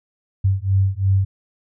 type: beating tone pair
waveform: sine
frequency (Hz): 95.3 / 98.2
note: G2 / G2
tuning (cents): -48 / +4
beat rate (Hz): 2.9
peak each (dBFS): -18 / -18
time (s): 0.44-1.25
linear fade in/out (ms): 10
effects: none